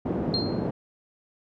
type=band-pass noise; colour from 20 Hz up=pink; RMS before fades=-28 dBFS; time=0.05-0.71 s; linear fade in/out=10 ms; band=150 to 450 Hz; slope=12 dB/octave
type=tone with exponential decay; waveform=sine; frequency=4197 Hz; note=C8; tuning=5 cents sharp; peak=-22 dBFS; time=0.34-0.67 s; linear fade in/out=1 ms; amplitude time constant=70 ms
effects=none